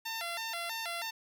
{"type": "tone with vibrato", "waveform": "10% pulse", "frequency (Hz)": 786, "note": "G5", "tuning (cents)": 4, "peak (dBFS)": -27, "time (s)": [0.05, 1.11], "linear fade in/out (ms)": 10, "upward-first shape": "square", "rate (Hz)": 3.1, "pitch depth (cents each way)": 240, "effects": []}